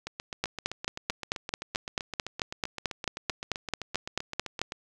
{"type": "two click trains", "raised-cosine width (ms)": 0.2, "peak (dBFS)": [-10, -18], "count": [20, 37], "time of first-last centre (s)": [[0.44, 4.616], [0.07, 4.721]], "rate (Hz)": [4.55, 7.74], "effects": []}